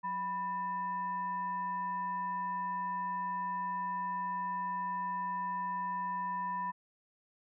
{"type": "tone with frequency modulation", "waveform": "sine", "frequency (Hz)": 987.8, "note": "B5", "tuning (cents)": 0, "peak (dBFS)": -33, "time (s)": [0.03, 6.72], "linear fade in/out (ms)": 20, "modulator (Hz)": 805, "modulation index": 0.44, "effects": []}